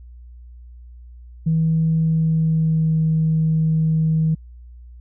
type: tone with pitch glide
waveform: sine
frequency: 161.2 to 159.07 Hz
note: E3 to D#3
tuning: -38 to +39 cents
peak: -14 dBFS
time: 1.46-4.35 s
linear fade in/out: 10 ms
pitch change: -23 cents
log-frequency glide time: 1.97-3 s
effects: tanh soft clip ceiling -10 dBFS + added 60 Hz sine -38 dBFS peak until 5 s